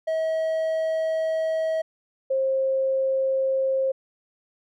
triangle / sine tone pair in turn, 641 / 532.3 Hz, E5 / C5, -49 / +30 cents, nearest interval minor third, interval 321 cents, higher first, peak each -20 dBFS, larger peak neither, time 0.07-1.82 / 2.3-3.92 s, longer first, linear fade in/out 10 ms, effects none

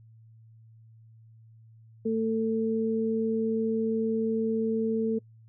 sine tone pair together, 223.3 / 445.7 Hz, A3 / A4, +26 / +22 cents, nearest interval octave, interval 1196 cents, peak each -27 dBFS, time 2.05-5.19 s, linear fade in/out 10 ms, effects noise-tail reverb RT60 0.1 s tail -25 dB re dry + added 112 Hz sine -51 dBFS peak until 5.48 s

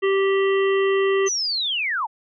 harmonic tone, 390 Hz, G4, 9 cents flat, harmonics 1 / 3 / 5 / 7 / 8, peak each -17 / -28 / -28 / -33 / -36 dBFS, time 0.02-1.29 s, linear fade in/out 20 ms
sine linear sweep, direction down, 6272 to 784 Hz, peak -21 dBFS, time 1.26-2.07 s, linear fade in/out 20 ms
effects none

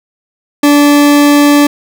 40% pulse tone, 290 Hz, D4, 22 cents flat, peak -3 dBFS, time 0.63-1.67 s, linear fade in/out 5 ms, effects none

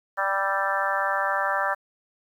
harmonic tone with a mistuned harmonic, 196 Hz, G3, in tune, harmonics 3 / 4 / 5 / 6 / 7 / 8 / 9, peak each -30 / -30 / -30 / -30 / -30 / -30 / -30 dBFS, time 0.17-1.75 s, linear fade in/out 20 ms, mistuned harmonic 7, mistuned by -32 cents, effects 9-bit

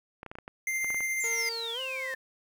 clicks, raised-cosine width 0.5 ms, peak -26 dBFS, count 10, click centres 0.231 / 0.263 / 0.315 / 0.354 / 0.386 / 0.479 / 0.845 / 0.904 / 0.945 / 1.006 s
square tone with tremolo, 2093 Hz, C7, in tune, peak -28 dBFS, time 0.67-1.49 s, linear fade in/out 2 ms, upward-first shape sine, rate 14 Hz, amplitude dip 25%
sine exponential sweep, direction down, 7459 to 1756 Hz, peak -33 dBFS, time 1.2-2.15 s, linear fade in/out 5 ms
sawtooth tone with pitch glide, 459.5 to 524.8 Hz, A#4 to C5, -25 to +5 cents, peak -34 dBFS, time 1.24-2.14 s, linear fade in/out 0 ms, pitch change +230 cents, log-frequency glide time 1.73-1.8 s
effects 10-bit

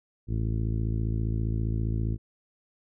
harmonic tone, 55 Hz, A1, in tune, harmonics 1 / 2 / 3 / 4 / 5 / 6 / 7 / 8, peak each -29 / -28 / -37 / -37 / -43 / -40 / -47 / -52 dBFS, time 0.27-2.18 s, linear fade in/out 50 ms, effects none

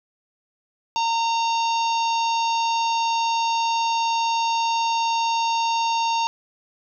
harmonic tone, 919 Hz, A#5, 25 cents flat, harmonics 1 / 3 / 4 / 5 / 6 / 7, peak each -20 / -30 / -32 / -34 / -36 / -37 dBFS, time 0.96-6.27 s, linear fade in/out 0 ms, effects none

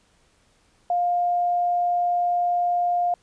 sine tone, 705 Hz, F5, 16 cents sharp, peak -19 dBFS, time 0.9-3.14 s, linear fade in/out 2 ms, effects pink hiss -62 dBFS RMS until 3.22 s + resampled to 22050 Hz

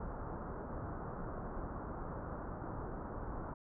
pink low-pass noise, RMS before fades -43 dBFS, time 0-3.54 s, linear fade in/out 5 ms, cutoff 1400 Hz, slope 48 dB/octave, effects none

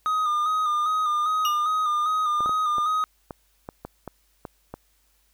triangle tone with vibrato, 1232 Hz, D#6, 17 cents flat, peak -19 dBFS, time 0.06-3.04 s, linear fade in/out 0 ms, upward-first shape square, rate 2.5 Hz, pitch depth 35 cents each way
35% pulse tone with exponential decay, 2869 Hz, F7, 46 cents sharp, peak -21 dBFS, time 1.45-1.66 s, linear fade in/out 1 ms, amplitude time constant 45 ms
clicks, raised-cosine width 1 ms, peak -20 dBFS, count 10, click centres 2.406 / 2.46 / 2.494 / 2.783 / 3.308 / 3.689 / 3.85 / 4.077 / 4.452 / 4.74 s
effects added 50 Hz sine -66 dBFS peak until 5.33 s + white hiss -66 dBFS RMS until 5.33 s

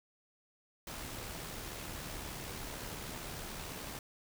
pink noise with amplitude modulation, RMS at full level -42 dBFS, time 0.87-3.99 s, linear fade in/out 2 ms, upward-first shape sine, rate 73.4 Hz, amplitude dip 35%, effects none

